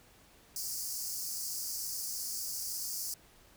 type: high-pass noise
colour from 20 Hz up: pink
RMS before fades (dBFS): -38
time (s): 0.56-3.14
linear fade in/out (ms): 2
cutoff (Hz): 4600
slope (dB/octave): 96
effects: pink hiss -61 dBFS RMS until 3.56 s